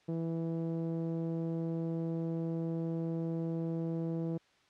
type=tone with low-pass filter; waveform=sawtooth; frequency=164.81 Hz; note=E3; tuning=in tune; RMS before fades=-35 dBFS; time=0.08-4.38 s; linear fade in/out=10 ms; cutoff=450 Hz; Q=1.5; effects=white hiss -67 dBFS RMS until 4.69 s + low-pass 4000 Hz 12 dB/octave